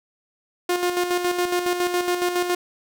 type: tone with tremolo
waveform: sawtooth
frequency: 355.4 Hz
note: F4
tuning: 30 cents sharp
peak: -15 dBFS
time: 0.69-2.55 s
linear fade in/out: 5 ms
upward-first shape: square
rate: 7.2 Hz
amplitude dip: 50%
effects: none